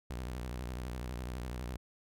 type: tone with vibrato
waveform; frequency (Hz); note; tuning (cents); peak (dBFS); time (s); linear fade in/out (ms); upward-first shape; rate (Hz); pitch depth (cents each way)
sawtooth; 61.74; B1; 0; -34; 0.1-1.77; 5; sine; 12; 150
effects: none